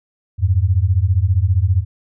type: beating tone pair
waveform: sine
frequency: 85.6 / 100.6 Hz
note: F2 / G2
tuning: -34 / +45 cents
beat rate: 15 Hz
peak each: -15 dBFS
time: 0.38-1.85 s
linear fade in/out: 50 ms
effects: none